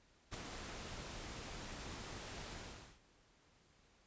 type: noise with ADSR envelope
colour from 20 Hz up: pink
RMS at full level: -43 dBFS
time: 0.31-3 s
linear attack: 30 ms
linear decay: 11 ms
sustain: -5 dB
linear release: 450 ms
effects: pink hiss -70 dBFS RMS until 4.06 s + resampled to 16000 Hz

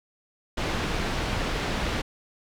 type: low-pass noise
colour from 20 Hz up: pink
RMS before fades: -28 dBFS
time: 0.57-2.02 s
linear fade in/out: 10 ms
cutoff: 4000 Hz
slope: 12 dB/octave
effects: none

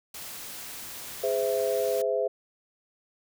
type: noise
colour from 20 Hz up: white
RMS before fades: -40 dBFS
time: 0.14-2.02 s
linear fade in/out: 5 ms
type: chord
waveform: sine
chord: Ab augmented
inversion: none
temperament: equal with one note detuned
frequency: 415.3 / 515.5 / 659.3 Hz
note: Ab4 / C5 / E5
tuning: 0 / -26 / 0 cents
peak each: -29 / -27 / -29 dBFS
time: 1.23-2.28 s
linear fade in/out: 10 ms
effects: none

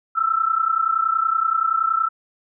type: tone pair together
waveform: sine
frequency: 1308.4 / 1339 Hz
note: E6 / E6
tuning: -13 / +27 cents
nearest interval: unison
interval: 40 cents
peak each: -20 dBFS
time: 0.15-2.09 s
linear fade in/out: 20 ms
effects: none

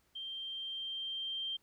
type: tone with level ramp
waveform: sine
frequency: 3160 Hz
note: G7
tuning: 13 cents sharp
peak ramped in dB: -40 to -35 dBFS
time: 0.15-1.57 s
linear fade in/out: 10 ms
effects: pink hiss -73 dBFS RMS until 1.62 s

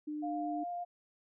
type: tone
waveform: sine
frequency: 300.6 Hz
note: D4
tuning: 40 cents sharp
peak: -36 dBFS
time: 0.07-0.64 s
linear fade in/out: 10 ms
type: tone with vibrato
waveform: sine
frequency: 702 Hz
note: F5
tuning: 9 cents sharp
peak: -36 dBFS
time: 0.22-0.85 s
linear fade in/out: 20 ms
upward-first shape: triangle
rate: 8.8 Hz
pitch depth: 9 cents each way
effects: none

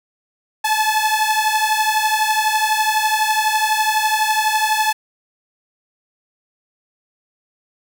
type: beating tone pair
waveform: sawtooth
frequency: 859 / 871 Hz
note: A5 / A5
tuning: -42 / -18 cents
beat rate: 12 Hz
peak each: -14 / -15 dBFS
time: 0.64-4.93 s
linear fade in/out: 10 ms
effects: none

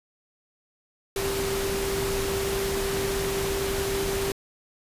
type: tone in noise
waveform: sine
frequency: 392 Hz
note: G4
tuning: in tune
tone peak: -27 dBFS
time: 1.16-4.32 s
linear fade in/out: 2 ms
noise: pink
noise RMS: -30 dBFS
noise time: 1.16-4.32 s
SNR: 0 dB
effects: resampled to 32000 Hz

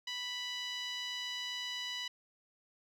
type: tone with band-pass filter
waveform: 10% pulse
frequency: 987.8 Hz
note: B5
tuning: in tune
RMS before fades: -40 dBFS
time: 0.07-2.08 s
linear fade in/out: 5 ms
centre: 3000 Hz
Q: 1.4
effects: none

